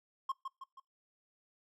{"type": "tone with echo", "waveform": "triangle", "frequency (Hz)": 1069, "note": "C6", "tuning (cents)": 37, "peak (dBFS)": -30, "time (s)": [0.29, 0.32], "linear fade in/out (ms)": 5, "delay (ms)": 160, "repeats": 3, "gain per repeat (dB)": -6, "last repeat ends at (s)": 0.8, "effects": ["noise-tail reverb RT60 0.2 s tail -23 dB re dry"]}